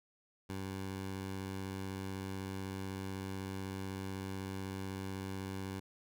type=tone; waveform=15% pulse; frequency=96 Hz; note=G2; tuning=36 cents flat; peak=-33 dBFS; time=0.49-5.8 s; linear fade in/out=10 ms; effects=none